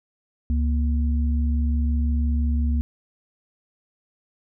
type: tone pair together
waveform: sine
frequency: 70.3 / 236.6 Hz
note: C#2 / A#3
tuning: +25 / +26 cents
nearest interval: octave + major sixth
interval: 2101 cents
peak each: -19 / -28 dBFS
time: 0.5-2.81 s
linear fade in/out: 0 ms
effects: none